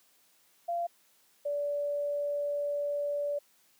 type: tone pair in turn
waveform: sine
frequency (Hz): 688 / 578.5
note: F5 / D5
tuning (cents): -26 / -26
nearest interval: minor third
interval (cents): 300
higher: first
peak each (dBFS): -29 / -29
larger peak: neither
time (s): 0.68-0.87 / 1.45-3.39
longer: second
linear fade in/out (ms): 10
effects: white hiss -66 dBFS RMS until 3.79 s + high-pass 150 Hz 12 dB/octave